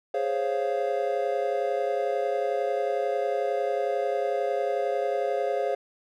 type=chord; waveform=triangle; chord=Db major seventh; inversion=second; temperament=equal with one note detuned; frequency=415.3 / 523.3 / 554.4 / 696 Hz; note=Ab4 / C5 / Db5 / F5; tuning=0 / 0 / 0 / -6 cents; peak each=-28 dBFS; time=0.14-5.75 s; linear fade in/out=5 ms; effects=none